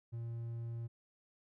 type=tone; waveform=triangle; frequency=116.4 Hz; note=A#2; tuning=2 cents flat; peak=-37 dBFS; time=0.12-0.88 s; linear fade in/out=20 ms; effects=none